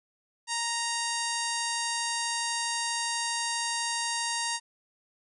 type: harmonic tone with a mistuned harmonic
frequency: 932.3 Hz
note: A#5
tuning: in tune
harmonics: 1 / 2 / 3 / 4 / 5 / 6 / 7 / 8 / 9 / 10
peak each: -34 / -36 / -39 / -39 / -36 / -40 / -38 / -40 / -42 / -39 dBFS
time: 0.47-4.6 s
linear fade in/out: 50 ms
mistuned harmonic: 9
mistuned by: +15 cents
effects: none